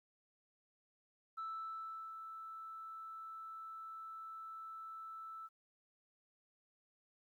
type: tone with ADSR envelope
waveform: sine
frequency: 1318.5 Hz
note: E6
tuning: in tune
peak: -39 dBFS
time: 1.37-5.49 s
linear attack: 15 ms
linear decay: 740 ms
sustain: -7 dB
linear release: 36 ms
effects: tanh soft clip ceiling -38 dBFS + 13-bit